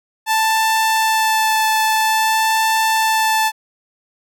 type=tone with vibrato; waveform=sawtooth; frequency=880 Hz; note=A5; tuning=in tune; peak=-10 dBFS; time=0.26-3.52 s; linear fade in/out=50 ms; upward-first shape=sine; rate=0.5 Hz; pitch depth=10 cents each way; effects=none